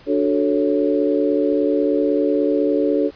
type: chord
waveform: sine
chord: D major seventh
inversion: none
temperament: equal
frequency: 293.7 / 370 / 440 / 554.4 Hz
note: D4 / F#4 / A4 / C#5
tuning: 0 / 0 / 0 / 0 cents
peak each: -19 / -23 / -20 / -22 dBFS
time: 0.06-3.11 s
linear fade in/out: 50 ms
effects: pink hiss -47 dBFS RMS until 3.15 s + resampled to 11025 Hz